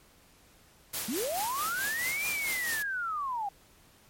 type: noise with tremolo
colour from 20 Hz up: white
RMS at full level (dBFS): -34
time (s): 0.93-2.83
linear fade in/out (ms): 10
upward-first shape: sine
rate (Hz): 4.6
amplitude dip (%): 50
type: linear two-way sweep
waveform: sine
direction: up then down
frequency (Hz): 196 to 2431 to 775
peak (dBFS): -30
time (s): 1.08-3.49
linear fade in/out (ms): 5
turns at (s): 2.27
effects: pink hiss -60 dBFS RMS until 4.09 s + MP3 64 kbps